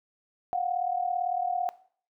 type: tone pair together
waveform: sine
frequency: 711 / 748.9 Hz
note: F5 / F#5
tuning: +31 / +21 cents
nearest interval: minor second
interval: 90 cents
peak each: -28 / -30 dBFS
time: 0.53-1.69 s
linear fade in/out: 0 ms
effects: noise-tail reverb RT60 0.5 s tail -18 dB re dry